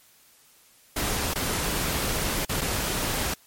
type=noise with dropouts; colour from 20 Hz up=pink; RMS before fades=-27 dBFS; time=0.96-3.34 s; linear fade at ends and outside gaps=5 ms; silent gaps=1.337-1.356 / 2.451-2.492 / 2.61-2.614 s; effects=white hiss -57 dBFS RMS until 3.46 s + MP3 64 kbps